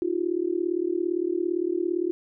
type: tone with amplitude modulation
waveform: sine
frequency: 349.2 Hz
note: F4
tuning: in tune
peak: -19 dBFS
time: 0.02-2.11 s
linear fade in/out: 0 ms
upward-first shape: sine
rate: 37.6 Hz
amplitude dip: 95%
effects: none